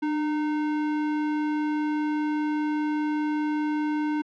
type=tone with sample-and-hold; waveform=sine; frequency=300 Hz; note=D4; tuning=37 cents sharp; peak=-23 dBFS; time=0.02-4.22 s; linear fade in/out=10 ms; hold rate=1225 Hz; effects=low-pass 2000 Hz 12 dB/octave